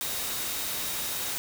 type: tone in noise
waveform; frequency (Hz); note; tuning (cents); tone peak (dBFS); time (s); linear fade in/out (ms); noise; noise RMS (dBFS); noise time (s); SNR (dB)
sine; 3756; A#7; +12; -42; 0.01-1.31; 0; white; -32; 0.01-1.38; -13
effects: none